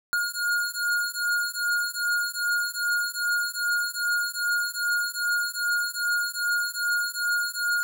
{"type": "beating tone pair", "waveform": "square", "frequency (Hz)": [1428, 1430.5], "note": ["F6", "F6"], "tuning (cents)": [38, 41], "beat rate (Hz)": 2.5, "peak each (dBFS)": -28, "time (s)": [0.13, 7.83], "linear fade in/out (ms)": 0, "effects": []}